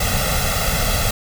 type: noise with comb filter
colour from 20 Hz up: pink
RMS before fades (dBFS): -19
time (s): 0-1.11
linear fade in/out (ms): 5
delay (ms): 1.5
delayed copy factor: +1
effects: none